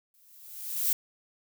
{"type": "noise with exponential growth", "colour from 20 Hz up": "violet", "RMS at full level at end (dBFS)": -24, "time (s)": [0.14, 0.93], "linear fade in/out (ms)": 2, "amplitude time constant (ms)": 170, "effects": []}